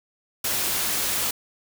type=noise; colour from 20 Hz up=white; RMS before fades=-25 dBFS; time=0.44-1.31 s; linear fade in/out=5 ms; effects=none